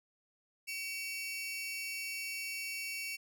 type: tone pair together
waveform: sawtooth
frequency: 2265 / 2700 Hz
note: C#7 / E7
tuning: +37 / +41 cents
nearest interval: minor third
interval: 304 cents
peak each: -38 / -37 dBFS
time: 0.67-3.17 s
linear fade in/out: 20 ms
effects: none